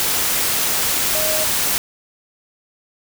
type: tone in noise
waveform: sine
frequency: 622.3 Hz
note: D#5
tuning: in tune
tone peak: -23 dBFS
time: 1.15-1.44 s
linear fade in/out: 0 ms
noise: white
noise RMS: -19 dBFS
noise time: 0-1.78 s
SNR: -7 dB
effects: none